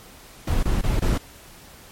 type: noise bursts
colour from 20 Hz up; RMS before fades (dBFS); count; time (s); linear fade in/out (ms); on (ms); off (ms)
brown; -20; 4; 0.47-1.179; 5; 160; 23
effects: pink hiss -46 dBFS RMS until 1.91 s + MP3 64 kbps